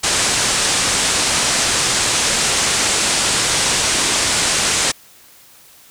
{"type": "low-pass noise", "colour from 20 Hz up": "white", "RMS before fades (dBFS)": -17, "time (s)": [0.03, 4.92], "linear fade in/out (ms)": 10, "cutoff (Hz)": 9100, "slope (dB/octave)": 48, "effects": ["white hiss -46 dBFS RMS until 5.9 s"]}